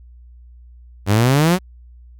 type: exponential sweep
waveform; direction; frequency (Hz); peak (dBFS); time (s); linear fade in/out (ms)
sawtooth; up; 95.7 to 191.5; -8; 1.06-1.59; 50
effects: added 60 Hz sine -40 dBFS peak until 2.19 s